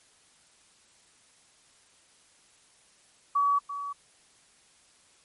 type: tone with echo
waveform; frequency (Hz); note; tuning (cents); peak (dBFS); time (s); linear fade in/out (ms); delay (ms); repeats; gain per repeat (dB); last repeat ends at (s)
sine; 1137; C#6; +44; -21; 3.35-3.59; 10; 340; 1; -11; 3.93
effects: white hiss -61 dBFS RMS until 5.24 s + MP3 48 kbps